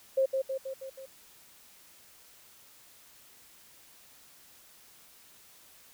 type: tone with echo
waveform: sine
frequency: 533 Hz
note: C5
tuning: 32 cents sharp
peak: -22 dBFS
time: 0.17-0.26 s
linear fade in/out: 10 ms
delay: 160 ms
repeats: 5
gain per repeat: -4 dB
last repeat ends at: 1.06 s
effects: white hiss -57 dBFS RMS until 5.93 s